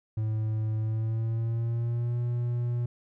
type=tone with pitch glide; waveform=triangle; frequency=109.1 to 120.36 Hz; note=A2 to B2; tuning=-14 to -44 cents; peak=-24 dBFS; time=0.17-2.86 s; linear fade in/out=5 ms; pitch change=+170 cents; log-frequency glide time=0.78-2.18 s; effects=none